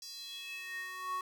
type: tone with high-pass filter sweep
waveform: square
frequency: 371 Hz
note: F#4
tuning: 5 cents sharp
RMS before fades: -42 dBFS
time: 0.02-1.21 s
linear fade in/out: 2 ms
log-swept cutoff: 5300 to 1000 Hz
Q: 5.4
effects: none